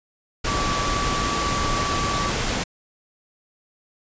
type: tone in noise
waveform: sine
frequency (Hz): 1149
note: D6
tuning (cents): -38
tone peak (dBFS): -25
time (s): 0.47-2.3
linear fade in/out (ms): 10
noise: pink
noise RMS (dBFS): -24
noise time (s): 0.44-2.64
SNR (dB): -4
effects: resampled to 16000 Hz